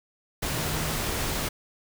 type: tone in noise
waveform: sine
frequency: 155.56 Hz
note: D#3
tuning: in tune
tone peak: -35 dBFS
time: 0.56-0.99 s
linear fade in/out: 10 ms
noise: pink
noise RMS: -29 dBFS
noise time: 0.42-1.49 s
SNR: -9 dB
effects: none